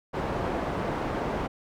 white low-pass noise, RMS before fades -30 dBFS, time 0.13-1.48 s, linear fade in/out 20 ms, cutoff 760 Hz, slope 12 dB/octave, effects none

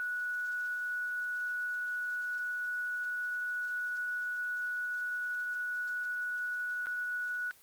sine tone with dropouts, 1470 Hz, F#6, 12 cents flat, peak -32 dBFS, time 0-7.51 s, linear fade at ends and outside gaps 0 ms, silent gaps 6.859-6.869 s, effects white hiss -60 dBFS RMS until 7.62 s + Opus 24 kbps

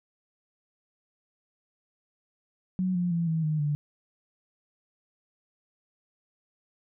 sine tone with pitch steps, 185 / 176.75 / 168.86 / 161.33 / 154.13 / 147.26 Hz, F#3 / F3 / E3 / E3 / D#3 / D3, 0 / +21 / +42 / -37 / -16 / +5 cents, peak -24 dBFS, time 2.79-3.75 s, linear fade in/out 0 ms, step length 160 ms, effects none

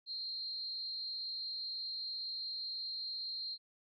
sine tone with amplitude modulation, 4186 Hz, C8, in tune, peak -36 dBFS, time 0.06-3.58 s, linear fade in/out 50 ms, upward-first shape sine, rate 277 Hz, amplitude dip 55%, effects none

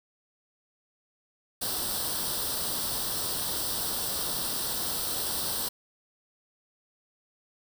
white noise with comb filter, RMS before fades -31 dBFS, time 1.61-5.69 s, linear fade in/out 10 ms, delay 0.22 ms, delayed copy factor +0.75, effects none

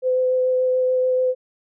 sine tone with vibrato, 510 Hz, C5, 44 cents flat, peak -16 dBFS, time 0.02-1.35 s, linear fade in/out 50 ms, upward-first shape sine, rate 6.9 Hz, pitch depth 9 cents each way, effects none

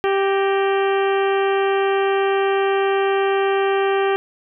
harmonic tone with a mistuned harmonic, 392 Hz, G4, in tune, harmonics 1 / 2 / 3 / 4 / 5 / 6 / 7 / 8, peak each -17 / -23 / -27 / -29 / -31 / -33 / -34 / -35 dBFS, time 0.04-4.16 s, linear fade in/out 0 ms, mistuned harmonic 5, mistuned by -73 cents, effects none

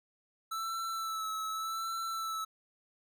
square tone with vibrato, 1318.5 Hz, E6, in tune, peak -35 dBFS, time 0.51-2.45 s, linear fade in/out 10 ms, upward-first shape sine, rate 0.85 Hz, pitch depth 29 cents each way, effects none

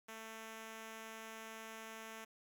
5% pulse tone, 222.3 Hz, A3, 18 cents sharp, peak -37 dBFS, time 0.08-2.25 s, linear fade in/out 10 ms, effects 12-bit

